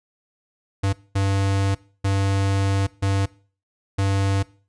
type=tone bursts at uneven times; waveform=square; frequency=98 Hz; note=G2; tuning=in tune; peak=-19 dBFS; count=5; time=0.83-0.93 / 1.15-1.75 / 2.04-2.87 / 3.02-3.26 / 3.98-4.43 s; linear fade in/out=10 ms; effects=noise-tail reverb RT60 0.4 s tail -20 dB re dry + resampled to 22050 Hz